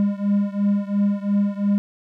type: beating tone pair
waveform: triangle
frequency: 201.2 / 204.1 Hz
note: G3 / G#3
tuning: +45 / -30 cents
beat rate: 2.9 Hz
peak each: -18 / -20 dBFS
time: 0-1.78 s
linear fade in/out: 0 ms
effects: none